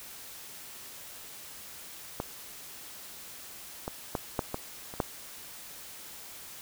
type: clicks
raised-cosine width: 1 ms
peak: -17 / -19 / -15 / -13 / -17 / -28 / -12 dBFS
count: 7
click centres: 2.201 / 3.879 / 4.152 / 4.392 / 4.544 / 4.939 / 5.002 s
effects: white hiss -46 dBFS RMS until 6.61 s